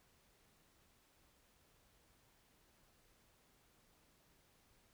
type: silence
effects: pink hiss -72 dBFS RMS until 4.93 s